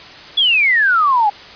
sine exponential sweep, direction down, 3459 to 800 Hz, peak -10 dBFS, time 0.37-1.3 s, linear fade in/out 10 ms, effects white hiss -36 dBFS RMS until 1.55 s + resampled to 11025 Hz

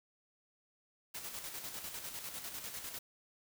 white noise with tremolo, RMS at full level -43 dBFS, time 1.14-2.99 s, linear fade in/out 10 ms, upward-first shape square, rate 10 Hz, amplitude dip 45%, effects none

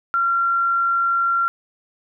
sine tone, 1373 Hz, F6, 30 cents flat, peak -16 dBFS, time 0.14-1.48 s, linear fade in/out 0 ms, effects none

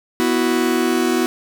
45% pulse chord, B suspended fourth, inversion none, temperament just, 246.9 / 329.3 / 370.4 Hz, B3 / E4 / F#4, 0 / -2 / +2 cents, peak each -20 dBFS, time 0.2-1.26 s, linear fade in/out 0 ms, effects none

